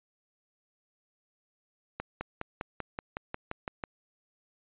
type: accelerating click train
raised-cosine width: 0.5 ms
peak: -19 dBFS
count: 11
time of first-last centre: 2-3.838 s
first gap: 210 ms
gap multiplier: 0.97
effects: resampled to 8000 Hz